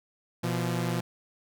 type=tone pair together; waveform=sawtooth; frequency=121.48 / 171.8 Hz; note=B2 / F3; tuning=-28 / -28 cents; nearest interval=tritone; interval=600 cents; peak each=-26 dBFS; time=0.43-1.01 s; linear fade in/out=10 ms; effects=none